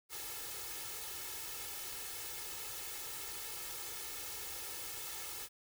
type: noise with comb filter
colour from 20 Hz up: white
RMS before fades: -44 dBFS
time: 0.09-5.49 s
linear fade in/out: 50 ms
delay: 2.3 ms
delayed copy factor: +0.95
effects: none